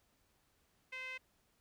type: tone with band-pass filter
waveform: sawtooth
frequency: 516 Hz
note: C5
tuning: 24 cents flat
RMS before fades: -45 dBFS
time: 0.92-1.18 s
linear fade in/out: 10 ms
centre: 2300 Hz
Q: 10
effects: pink hiss -75 dBFS RMS until 1.6 s